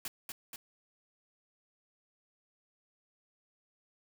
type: noise with echo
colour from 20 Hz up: white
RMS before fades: -39 dBFS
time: 0.05-0.08 s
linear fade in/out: 2 ms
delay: 240 ms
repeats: 2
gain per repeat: -3 dB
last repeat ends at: 0.56 s
effects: none